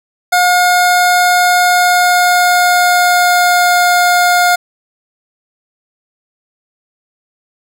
25% pulse tone with pitch glide, 717 to 711.2 Hz, F5 to F5, +45 to +31 cents, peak -4 dBFS, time 0.32-4.56 s, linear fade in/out 10 ms, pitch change -14 cents, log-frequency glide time 1.66-3.84 s, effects none

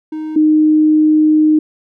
triangle / sine tone pair in turn, 311.1 / 308.2 Hz, D#4 / D#4, 0 / -16 cents, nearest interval unison, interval 16 cents, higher first, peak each -18 / -7 dBFS, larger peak second, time 0.12-0.36 / 0.36-1.59 s, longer second, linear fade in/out 5 ms, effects none

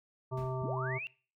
harmonic tone, 129.7 Hz, C3, 15 cents flat, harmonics 1 / 3 / 5 / 7 / 9, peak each -35 / -40 / -42 / -43 / -45 dBFS, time 0.31-0.99 s, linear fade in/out 20 ms
brown noise with exponential decay, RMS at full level -41 dBFS, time 0.37-0.71 s, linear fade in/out 5 ms, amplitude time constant 72 ms
sine linear sweep, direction up, 77 to 2794 Hz, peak -37 dBFS, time 0.62-1.07 s, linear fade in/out 0 ms
effects noise-tail reverb RT60 0.4 s tail -22 dB re dry

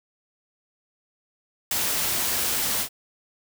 white noise with ADSR envelope, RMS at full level -23 dBFS, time 1.71-2.89 s, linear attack 3 ms, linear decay 4 ms, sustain -2 dB, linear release 82 ms, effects none

